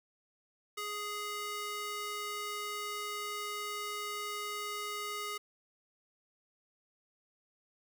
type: tone with high-pass filter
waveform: square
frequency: 415.3 Hz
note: G#4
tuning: in tune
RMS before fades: -39 dBFS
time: 0.77-5.38 s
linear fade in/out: 10 ms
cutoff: 1000 Hz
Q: 0.84
effects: none